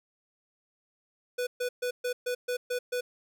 square tone bursts, 493.9 Hz, B4, in tune, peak -29 dBFS, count 8, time 1.38-3.01 s, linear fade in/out 10 ms, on 90 ms, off 130 ms, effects none

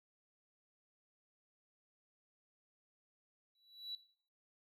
triangle tone with exponential growth, 3933 Hz, B7, 8 cents flat, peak -36 dBFS, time 3.55-3.95 s, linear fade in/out 2 ms, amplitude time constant 85 ms, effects noise-tail reverb RT60 0.5 s tail -18 dB re dry + tanh soft clip ceiling -38 dBFS

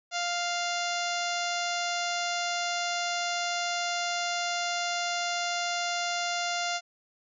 harmonic tone, 698.5 Hz, F5, in tune, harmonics 1 / 2 / 3 / 4 / 5 / 6 / 7 / 8 / 9 / 10, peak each -32 / -35 / -37 / -38 / -39 / -40 / -40 / -41 / -42 / -42 dBFS, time 0.11-6.81 s, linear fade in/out 50 ms, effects none

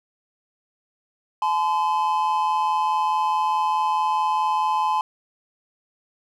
triangle tone pair together, 858 / 1022.7 Hz, A5 / C6, -44 / -40 cents, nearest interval minor third, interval 304 cents, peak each -20 dBFS, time 1.42-5.01 s, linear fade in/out 2 ms, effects none

